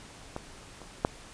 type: clicks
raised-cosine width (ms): 1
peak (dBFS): -20 / -30 / -9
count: 3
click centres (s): 0.364 / 0.817 / 1.049
effects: pink hiss -49 dBFS RMS until 1.33 s + resampled to 22050 Hz